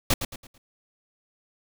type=noise with echo; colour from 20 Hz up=pink; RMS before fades=-20 dBFS; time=0.1-0.14 s; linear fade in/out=5 ms; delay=110 ms; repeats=4; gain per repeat=-9 dB; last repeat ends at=0.58 s; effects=none